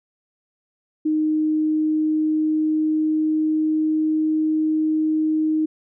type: tone with pitch glide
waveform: sine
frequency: 309.4 to 311.9 Hz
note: D#4 to D#4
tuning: -10 to +4 cents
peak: -17 dBFS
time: 1.05-5.66 s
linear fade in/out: 10 ms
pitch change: +14 cents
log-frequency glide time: 1.22-4.32 s
effects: none